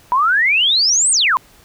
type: exponential two-way sweep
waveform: sine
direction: up then down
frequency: 959 to 8870 to 959 Hz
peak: -11 dBFS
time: 0.12-1.37 s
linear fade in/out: 0 ms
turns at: 1.11 s
effects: pink hiss -48 dBFS RMS until 1.64 s